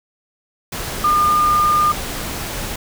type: tone in noise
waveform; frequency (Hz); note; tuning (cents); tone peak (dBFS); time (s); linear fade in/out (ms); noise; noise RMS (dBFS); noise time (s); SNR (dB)
sine; 1210; D#6; -49; -12; 1.04-1.92; 5; pink; -26; 0.72-2.76; +11
effects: none